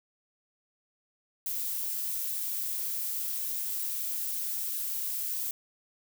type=noise; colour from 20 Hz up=violet; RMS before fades=-33 dBFS; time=1.46-5.51 s; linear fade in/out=2 ms; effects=none